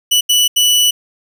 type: tone bursts at uneven times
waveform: sawtooth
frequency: 2960 Hz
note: F#7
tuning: in tune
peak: -6 dBFS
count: 3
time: 0.11-0.21 / 0.29-0.48 / 0.56-0.91 s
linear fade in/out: 10 ms
effects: none